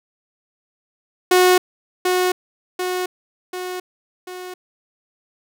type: tone with echo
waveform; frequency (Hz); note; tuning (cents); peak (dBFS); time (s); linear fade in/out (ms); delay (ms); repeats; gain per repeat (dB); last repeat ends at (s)
sawtooth; 364.9; F#4; -24; -7; 1.31-1.58; 5; 740; 4; -5; 4.54
effects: none